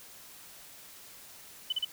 sine tone bursts, 3000 Hz, F#7, 23 cents sharp, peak -26 dBFS, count 3, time 1.7-1.849 s, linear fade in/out 5 ms, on 25 ms, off 37 ms, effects tanh soft clip ceiling -22 dBFS + white hiss -51 dBFS RMS until 1.92 s

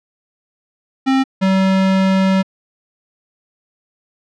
square tone pair in turn, 266.1 / 190.84 Hz, C4 / G3, +29 / -46 cents, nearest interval tritone, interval 575 cents, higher first, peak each -12 dBFS, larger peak neither, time 1.06-1.24 / 1.41-2.43 s, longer second, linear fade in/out 20 ms, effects low-pass 4000 Hz 12 dB/octave

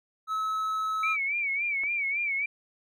triangle tone, 1293 Hz, E6, 34 cents flat, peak -25 dBFS, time 0.27-1.17 s, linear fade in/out 50 ms
sine tone with vibrato, 2286 Hz, D7, 47 cents flat, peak -26 dBFS, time 1.03-2.46 s, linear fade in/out 5 ms, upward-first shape sine, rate 3.6 Hz, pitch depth 91 cents each way
clicks, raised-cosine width 0.5 ms, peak -31 dBFS, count 2, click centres 1.835 / 1.838 s
effects none

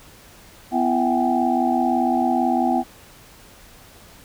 sine tone cluster, 250.5 / 335.4 / 669 / 755 / 813 Hz, B3 / E4 / E5 / F#5 / G#5, +25 / +30 / +25 / +35 / -37 cents, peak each -21 / -25 / -28 / -21 / -26 dBFS, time 0.71-2.84 s, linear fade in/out 50 ms, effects pink hiss -47 dBFS RMS until 4.24 s

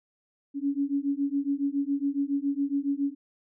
sine beating tone pair, 277.2 / 284.4 Hz, C#4 / C#4, 0 / +45 cents, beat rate 7.2 Hz, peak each -28 dBFS, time 0.54-3.15 s, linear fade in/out 50 ms, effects none

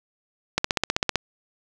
click train, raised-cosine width 0.2 ms, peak -3 dBFS, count 10, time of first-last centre 0.58-1.157 s, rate 15.6 Hz, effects none

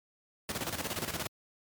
pink noise with tremolo, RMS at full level -33 dBFS, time 0.49-1.27 s, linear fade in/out 2 ms, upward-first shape square, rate 17 Hz, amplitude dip 65%, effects high-pass 100 Hz 12 dB/octave + MP3 96 kbps

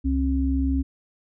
sine tone pair together, 67.45 / 269.1 Hz, C#2 / C4, -47 / +49 cents, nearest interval 2 octaves, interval 2396 cents, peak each -22 / -23 dBFS, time 0.04-0.83 s, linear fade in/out 20 ms, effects none

